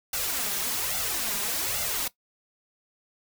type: noise with flanger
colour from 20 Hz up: white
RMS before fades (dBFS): -29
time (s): 0.13-2.08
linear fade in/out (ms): 5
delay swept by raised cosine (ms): 1.4 to 5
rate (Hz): 1.2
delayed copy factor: +0.75
effects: noise-tail reverb RT60 0.1 s tail -18 dB re dry